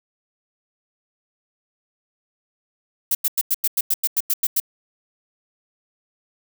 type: noise bursts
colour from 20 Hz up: violet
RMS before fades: -19 dBFS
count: 12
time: 3.11-4.601 s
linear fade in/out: 5 ms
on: 39 ms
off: 93 ms
effects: none